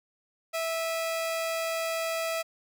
sawtooth tone pair together, 655.6 / 2449 Hz, E5 / D#7, -10 / -28 cents, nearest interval octave + major seventh, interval 2282 cents, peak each -25 / -36 dBFS, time 0.53-2.43 s, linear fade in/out 20 ms, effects none

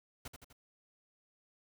pink noise with echo, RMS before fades -45 dBFS, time 0.25-0.28 s, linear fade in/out 5 ms, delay 83 ms, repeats 3, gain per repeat -5 dB, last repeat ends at 0.529 s, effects none

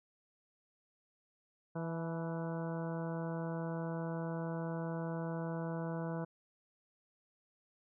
harmonic tone with a mistuned harmonic, 164.81 Hz, E3, in tune, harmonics 1 / 2 / 3 / 4 / 5 / 6 / 7 / 8 / 9, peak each -38 / -45 / -44 / -46 / -51 / -50 / -56 / -56 / -53 dBFS, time 1.75-6.25 s, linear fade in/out 10 ms, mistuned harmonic 5, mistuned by +52 cents, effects none

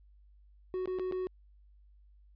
triangle tone with dropouts, 370 Hz, F#4, in tune, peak -30 dBFS, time 0.74-1.27 s, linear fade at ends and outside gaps 0 ms, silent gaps 0.857-0.875 / 0.987-0.996 / 1.113-1.123 s, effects added 50 Hz sine -57 dBFS peak until 2.35 s + resampled to 11025 Hz

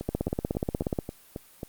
two click trains, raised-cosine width 2 ms, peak -20 / -13 dBFS, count 7 / 16, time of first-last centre 0.01-1.632 / 0.09-0.988 s, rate 3.7 / 16.7 Hz, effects white hiss -55 dBFS RMS until 1.68 s + Opus 32 kbps

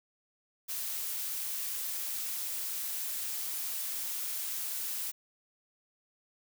blue noise, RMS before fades -36 dBFS, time 0.68-5.12 s, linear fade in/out 20 ms, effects none

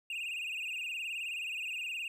triangle tone with vibrato, 2637 Hz, E7, in tune, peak -34 dBFS, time 0.1-2.08 s, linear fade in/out 2 ms, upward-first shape sine, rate 19 Hz, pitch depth 120 cents each way, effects none

